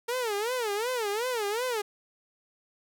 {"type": "tone with vibrato", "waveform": "sawtooth", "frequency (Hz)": 453.9, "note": "A#4", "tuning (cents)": -46, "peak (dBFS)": -24, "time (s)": [0.08, 1.82], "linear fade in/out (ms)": 10, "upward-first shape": "sine", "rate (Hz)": 2.7, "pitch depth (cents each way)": 210, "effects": []}